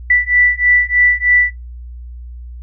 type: beating tone pair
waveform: sine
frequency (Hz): 1969 / 1972.2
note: B6 / B6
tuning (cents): -6 / -3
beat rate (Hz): 3.2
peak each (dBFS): -13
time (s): 0.1-1.51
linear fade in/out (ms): 5
effects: noise-tail reverb RT60 0.2 s tail -20 dB re dry + added 60 Hz sine -28 dBFS peak until 2.62 s